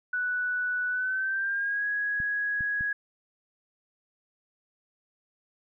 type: tone with pitch glide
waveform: sine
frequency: 1482 to 1663.5 Hz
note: F#6 to G#6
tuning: +2 to +2 cents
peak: -26 dBFS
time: 0.13-2.93 s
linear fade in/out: 5 ms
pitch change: +200 cents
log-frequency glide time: 0.89-1.86 s
type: clicks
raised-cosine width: 5 ms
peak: -28 dBFS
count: 3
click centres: 2.202 / 2.608 / 2.809 s
effects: none